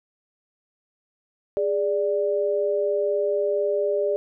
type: tone pair together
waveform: sine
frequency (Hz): 411.5 / 587.3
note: G#4 / D5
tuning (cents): -16 / 0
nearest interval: tritone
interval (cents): 616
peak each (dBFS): -23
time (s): 1.57-4.16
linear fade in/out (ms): 0
effects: none